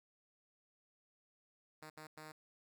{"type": "tone bursts at uneven times", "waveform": "5% pulse", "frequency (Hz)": 155, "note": "D#3", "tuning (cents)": -6, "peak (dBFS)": -39, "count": 3, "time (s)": [[1.82, 1.9], [1.97, 2.07], [2.17, 2.32]], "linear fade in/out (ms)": 5, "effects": []}